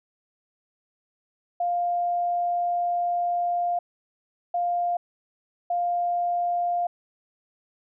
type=tone bursts at uneven times; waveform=sine; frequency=701 Hz; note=F5; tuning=6 cents sharp; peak=-22 dBFS; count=3; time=1.6-3.79 / 4.54-4.97 / 5.7-6.87 s; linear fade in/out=5 ms; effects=none